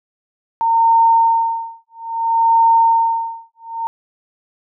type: tone with tremolo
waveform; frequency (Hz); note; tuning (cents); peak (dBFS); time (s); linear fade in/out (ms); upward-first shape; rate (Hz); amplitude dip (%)
sine; 914; A#5; -34; -8; 0.61-3.87; 0; sine; 0.6; 100
effects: none